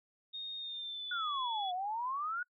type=tone with pitch glide; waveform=sine; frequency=3700 to 3393 Hz; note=A#7 to G#7; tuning=-14 to +36 cents; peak=-39 dBFS; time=0.33-1.72 s; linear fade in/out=20 ms; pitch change=-150 cents; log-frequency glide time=0.58-1.28 s
type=exponential two-way sweep; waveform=sine; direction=down then up; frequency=1480 to 711 to 1480 Hz; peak=-34 dBFS; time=1.11-2.43 s; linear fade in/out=5 ms; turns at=1.73 s
effects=noise-tail reverb RT60 0.1 s tail -25 dB re dry